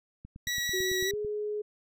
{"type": "click train", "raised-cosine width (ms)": 5, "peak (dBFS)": -32, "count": 10, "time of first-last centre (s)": [0.25, 1.248], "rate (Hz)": 9.02}
{"type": "tone with vibrato", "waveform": "20% pulse", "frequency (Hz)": 1931, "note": "B6", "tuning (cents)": -39, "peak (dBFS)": -24, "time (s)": [0.47, 1.11], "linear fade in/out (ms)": 2, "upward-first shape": "sine", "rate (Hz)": 5.4, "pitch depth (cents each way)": 8}
{"type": "tone with pitch glide", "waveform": "sine", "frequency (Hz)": [372, 420], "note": ["F#4", "G#4"], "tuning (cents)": [9, 19], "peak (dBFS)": -30, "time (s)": [0.73, 1.62], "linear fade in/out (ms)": 10, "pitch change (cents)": 210, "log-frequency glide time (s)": [1.04, 1.15]}
{"effects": []}